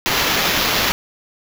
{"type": "noise with sample-and-hold", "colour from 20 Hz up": "violet", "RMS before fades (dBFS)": -18, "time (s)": [0.06, 0.92], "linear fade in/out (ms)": 0, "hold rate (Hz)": 8820, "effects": []}